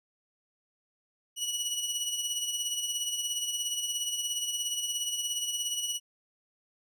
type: tone with tremolo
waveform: 20% pulse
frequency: 2931 Hz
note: F#7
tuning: 17 cents flat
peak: -23 dBFS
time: 1.36-6 s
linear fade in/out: 50 ms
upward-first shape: sine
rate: 17 Hz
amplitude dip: 50%
effects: none